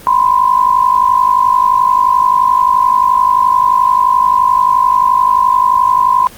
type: tone pair together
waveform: sine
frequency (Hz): 987.5 / 1039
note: B5 / C6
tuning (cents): 0 / -12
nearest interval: minor second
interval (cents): 88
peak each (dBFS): -10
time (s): 0.07-6.27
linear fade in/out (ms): 0
effects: pink hiss -35 dBFS RMS until 6.37 s + Opus 24 kbps